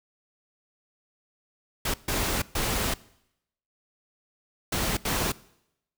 pink noise bursts at uneven times, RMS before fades -27 dBFS, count 5, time 1.85-1.94 / 2.08-2.42 / 2.55-2.94 / 4.72-4.97 / 5.05-5.32 s, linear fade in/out 5 ms, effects noise-tail reverb RT60 0.8 s tail -21 dB re dry

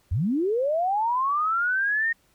sine linear sweep, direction up, 69.2 to 1864.7 Hz, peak -21 dBFS, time 0.11-2.13 s, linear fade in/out 10 ms, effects pink hiss -64 dBFS RMS until 2.34 s

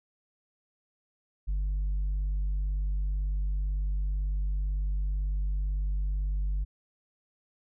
sine tone with tanh clipping, 49 Hz, G1, in tune, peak -27 dBFS, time 1.47-6.65 s, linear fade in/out 20 ms, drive 2 dB, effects none

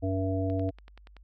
harmonic tone, 95.1 Hz, F#2, 48 cents sharp, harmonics 1 / 3 / 5 / 7, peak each -29 / -31 / -36 / -34 dBFS, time 0.02-0.71 s, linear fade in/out 20 ms
click train, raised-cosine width 0.3 ms, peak -34 dBFS, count 8, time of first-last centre 0.5-1.167 s, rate 10.5 Hz
effects added 50 Hz sine -51 dBFS peak until 1.23 s

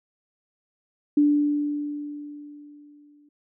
sine tone with exponential decay, 293 Hz, D4, 4 cents flat, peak -14 dBFS, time 1.17-3.29 s, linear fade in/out 5 ms, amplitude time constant 460 ms, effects none

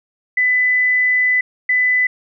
sine tone pair in turn, 2000 / 2000 Hz, B6 / B6, +21 / +21 cents, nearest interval unison, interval 0 cents, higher neither, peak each -12 dBFS, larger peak neither, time 0.37-1.41 / 1.69-2.07 s, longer first, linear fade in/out 5 ms, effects none

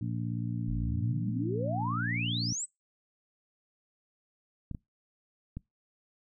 harmonic tone, 58.1 Hz, A#1, 5 cents flat, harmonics 2 / 3 / 4 / 5, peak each -33 / -37 / -39 / -41 dBFS, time 0.01-2.53 s, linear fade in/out 5 ms
sine exponential sweep, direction up, 38.89 to 8372 Hz, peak -32 dBFS, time 0.67-2.66 s, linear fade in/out 20 ms
clicks, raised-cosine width 5 ms, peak -25 dBFS, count 3, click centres 4.713 / 4.748 / 5.57 s
effects noise-tail reverb RT60 0.2 s tail -25 dB re dry

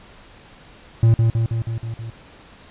triangle tone with echo, 114 Hz, A#2, 38 cents flat, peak -8 dBFS, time 1.03-1.14 s, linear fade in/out 0 ms, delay 160 ms, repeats 6, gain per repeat -3 dB, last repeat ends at 2.1 s, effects pink hiss -46 dBFS RMS until 2.7 s + resampled to 8000 Hz

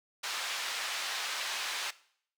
white band-pass noise, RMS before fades -36 dBFS, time 0.23-1.91 s, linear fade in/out 10 ms, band 870 to 4300 Hz, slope 12 dB/octave, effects noise-tail reverb RT60 0.6 s tail -19 dB re dry

